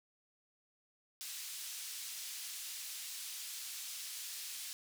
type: band-pass noise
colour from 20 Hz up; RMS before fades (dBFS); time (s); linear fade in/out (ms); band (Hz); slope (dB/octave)
pink; -45; 1.21-4.73; 0; 3800 to 16000; 12
effects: none